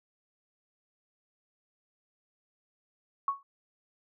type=tone with exponential decay; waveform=sine; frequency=1108.7 Hz; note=C#6; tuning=in tune; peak=-22 dBFS; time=3.28-3.43 s; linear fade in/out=2 ms; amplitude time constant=31 ms; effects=none